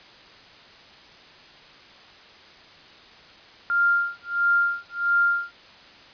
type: tone with tremolo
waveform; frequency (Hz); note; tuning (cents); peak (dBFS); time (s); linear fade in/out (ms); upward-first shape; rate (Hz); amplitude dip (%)
sine; 1396.9; F6; 0; -16; 3.7-5.52; 0; sine; 1.5; 100
effects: white hiss -48 dBFS RMS until 6.13 s + resampled to 11025 Hz